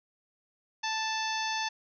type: harmonic tone with a mistuned harmonic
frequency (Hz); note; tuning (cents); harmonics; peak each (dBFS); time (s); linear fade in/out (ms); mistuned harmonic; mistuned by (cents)
880; A5; 0; 1 / 2 / 3 / 4 / 5 / 6 / 7; -33 / -36 / -38 / -39 / -40 / -41 / -41; 0.83-1.69; 10; 5; +24
effects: none